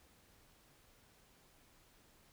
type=silence; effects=pink hiss -67 dBFS RMS until 2.32 s